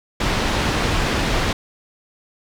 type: low-pass noise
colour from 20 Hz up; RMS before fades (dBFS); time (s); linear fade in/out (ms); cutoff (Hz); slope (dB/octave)
pink; -20; 0.2-1.53; 5; 4500; 12
effects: none